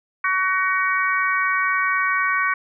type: harmonic tone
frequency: 375.9 Hz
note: F#4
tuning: 27 cents sharp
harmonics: 3 / 4 / 5 / 6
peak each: -22 / -23 / -24 / -25 dBFS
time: 0.24-2.54 s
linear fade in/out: 5 ms
effects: none